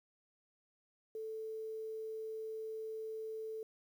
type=tone with quantisation; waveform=sine; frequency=440 Hz; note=A4; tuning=in tune; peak=-40 dBFS; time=1.15-3.63 s; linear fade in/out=2 ms; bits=11; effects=none